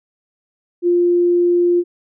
sine tone, 350 Hz, F4, 4 cents sharp, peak -11 dBFS, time 0.82-1.84 s, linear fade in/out 50 ms, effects none

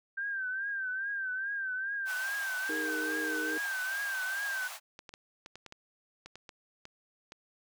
sine tone with vibrato, 1568 Hz, G6, in tune, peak -32 dBFS, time 0.17-4.68 s, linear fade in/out 10 ms, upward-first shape triangle, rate 2.4 Hz, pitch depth 92 cents each way
pink high-pass noise, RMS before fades -43 dBFS, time 2.05-4.8 s, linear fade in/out 50 ms, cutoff 670 Hz, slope 48 dB/octave
sine chord, D# suspended fourth, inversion none, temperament equal with one note detuned, 311.1 / 405.8 / 466.2 Hz, D#4 / G#4 / A#4, 0 / -40 / 0 cents, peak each -37 / -43 / -40 dBFS, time 2.69-3.58 s, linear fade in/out 5 ms
clicks, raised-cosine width 0.2 ms, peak -29 dBFS, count 12, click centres 4.991 / 5.092 / 5.139 / 5.461 / 5.556 / 5.663 / 5.724 / 6.26 / 6.356 / 6.492 / 6.854 / 7.321 s
effects none

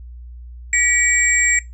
sine tone cluster, 1928 / 2285 / 7520 Hz, B6 / D7 / A#8, -42 / -48 / +14 cents, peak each -18 dBFS, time 0.73-1.59 s, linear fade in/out 2 ms, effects noise-tail reverb RT60 0.2 s tail -19 dB re dry + added 60 Hz sine -33 dBFS peak until 1.73 s

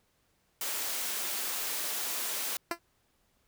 white high-pass noise, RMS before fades -34 dBFS, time 0.61-2.57 s, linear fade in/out 2 ms, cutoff 310 Hz, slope 12 dB/octave
10% pulse tone with exponential decay, 340.7 Hz, F4, 43 cents flat, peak -18 dBFS, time 2.71-2.79 s, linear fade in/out 2 ms, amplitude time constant 16 ms
effects pink hiss -72 dBFS RMS until 3.47 s

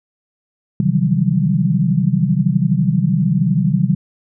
sine tone cluster, 131.8 / 152.8 / 164.7 / 183.4 / 195.9 Hz, C3 / D#3 / E3 / F#3 / G3, +13 / -31 / -1 / -15 / -1 cents, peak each -19 dBFS, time 0.8-3.95 s, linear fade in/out 2 ms, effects none

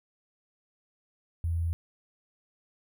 sine tone with sample-and-hold, 83.7 Hz, E2, 27 cents sharp, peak -26 dBFS, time 1.44-1.73 s, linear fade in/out 0 ms, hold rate 11025 Hz, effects none

